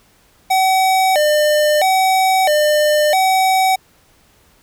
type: tone with vibrato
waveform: square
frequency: 675 Hz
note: E5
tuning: 41 cents sharp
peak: -12 dBFS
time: 0.5-3.76 s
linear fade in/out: 10 ms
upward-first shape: square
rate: 0.76 Hz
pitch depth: 200 cents each way
effects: pink hiss -53 dBFS RMS until 4.62 s